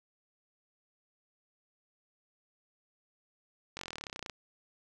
slowing click train, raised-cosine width 0.2 ms, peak -22 dBFS, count 20, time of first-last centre 3.77-4.297 s, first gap 21 ms, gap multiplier 1.03, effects none

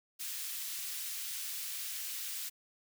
white high-pass noise, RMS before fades -40 dBFS, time 0.19-2.5 s, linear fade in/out 20 ms, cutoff 2200 Hz, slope 12 dB/octave, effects none

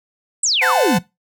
sine exponential sweep, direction down, 8372 to 155.56 Hz, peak -14 dBFS, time 0.43-0.99 s, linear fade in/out 5 ms
sawtooth chord, F# diminished, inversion second, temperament equal with one note detuned, 513.4 / 740 / 880 Hz, C5 / F#5 / A5, -33 / 0 / 0 cents, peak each -18 dBFS, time 0.61-0.99 s, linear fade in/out 20 ms
effects noise-tail reverb RT60 0.2 s tail -20 dB re dry

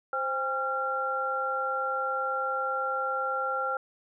sine tone cluster, 523 / 805 / 1375 Hz, C5 / G5 / F6, -1 / +46 / -27 cents, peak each -33 / -34 / -29 dBFS, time 0.13-3.77 s, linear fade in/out 2 ms, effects none

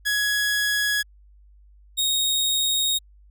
sawtooth tone pair in turn, 1674 / 3744 Hz, G#6 / A#7, +13 / +7 cents, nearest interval octave + major second, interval 1394 cents, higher second, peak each -17 dBFS, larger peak neither, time 0.05-1.03 / 1.97-2.99 s, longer second, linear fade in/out 20 ms, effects added 50 Hz sine -49 dBFS peak until 3.3 s

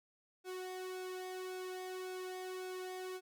sawtooth tone with flanger, 370 Hz, F#4, in tune, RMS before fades -44 dBFS, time 0.44-3.21 s, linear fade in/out 50 ms, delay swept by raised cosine 1 to 2 ms, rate 1.8 Hz, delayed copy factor -0.7, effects none

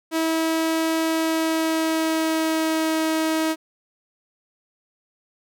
sawtooth tone with pitch glide, 323.4 to 318.4 Hz, E4 to D#4, -33 to +40 cents, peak -16 dBFS, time 0.11-3.56 s, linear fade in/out 50 ms, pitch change -27 cents, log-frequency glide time 1-3.03 s, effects none

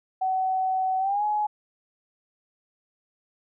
sine tone with pitch glide, 754 to 841.5 Hz, F#5 to G#5, +32 to +23 cents, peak -22 dBFS, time 0.21-1.47 s, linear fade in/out 10 ms, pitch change +191 cents, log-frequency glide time 0.99-1.24 s, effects none

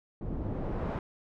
pink noise with low-pass filter sweep, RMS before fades -34 dBFS, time 0.21-0.99 s, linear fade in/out 2 ms, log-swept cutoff 330 to 1100 Hz, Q 0.75, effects none

